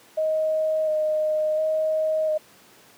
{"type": "tone with vibrato", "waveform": "sine", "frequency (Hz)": 622.3, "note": "D#5", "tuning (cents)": 0, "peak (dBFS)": -20, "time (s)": [0.17, 2.38], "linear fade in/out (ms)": 10, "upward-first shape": "square", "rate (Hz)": 0.71, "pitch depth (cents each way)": 14, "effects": ["pink hiss -52 dBFS RMS until 2.97 s", "high-pass 200 Hz 12 dB/octave"]}